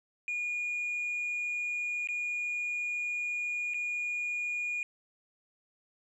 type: tone with dropouts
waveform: sine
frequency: 2438 Hz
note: D#7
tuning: 36 cents flat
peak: -29 dBFS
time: 0.28-4.83 s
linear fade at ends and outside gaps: 1 ms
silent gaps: 2.073-2.087 / 3.737-3.743 s
effects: tanh soft clip ceiling -29 dBFS